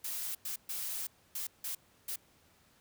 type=noise bursts at uneven times; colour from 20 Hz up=blue; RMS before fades=-38 dBFS; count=6; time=0.04-0.35 / 0.45-0.56 / 0.69-1.07 / 1.35-1.47 / 1.64-1.75 / 2.08-2.16 s; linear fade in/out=5 ms; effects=pink hiss -66 dBFS RMS until 2.8 s + high-pass 60 Hz 12 dB/octave